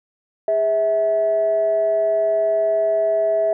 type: tone pair together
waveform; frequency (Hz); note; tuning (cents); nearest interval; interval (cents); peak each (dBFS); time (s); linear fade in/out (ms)
sine; 410 / 650.8; G#4 / E5; -22 / -22; minor sixth; 800; -24 / -15; 0.48-3.53; 2
effects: tanh soft clip ceiling -10 dBFS